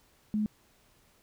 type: tone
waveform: sine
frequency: 212.4 Hz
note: G#3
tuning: 39 cents sharp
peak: -26 dBFS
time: 0.34-0.46 s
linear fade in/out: 0 ms
effects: pink hiss -65 dBFS RMS until 1.22 s